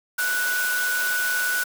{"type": "tone in noise", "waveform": "sine", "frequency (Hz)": 1479, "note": "F#6", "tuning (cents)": -1, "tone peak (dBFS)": -22, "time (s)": [0.18, 1.64], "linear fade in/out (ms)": 10, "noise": "white", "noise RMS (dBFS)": -29, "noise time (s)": [0.18, 1.64], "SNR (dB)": 4, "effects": ["high-pass 400 Hz 12 dB/octave"]}